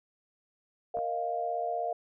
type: chord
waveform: sine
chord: Bb suspended fourth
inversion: none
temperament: equal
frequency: 466.2 / 622.3 / 698.5 Hz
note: Bb4 / Eb5 / F5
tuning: 0 / 0 / 0 cents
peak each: -37 / -36 / -31 dBFS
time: 0.94-1.93 s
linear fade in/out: 5 ms
type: clicks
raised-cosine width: 1 ms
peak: -31 dBFS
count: 2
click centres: 0.971 / 0.988 s
effects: none